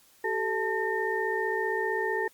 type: tone cluster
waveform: sine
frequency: 384 / 439.4 / 883 / 1823 Hz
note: G4 / A4 / A5 / A#6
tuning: -36 / -2 / +6 / -39 cents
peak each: -32 / -31 / -33 / -31 dBFS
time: 0.24-2.28 s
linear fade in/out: 5 ms
effects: white hiss -60 dBFS RMS until 2.33 s + Opus 48 kbps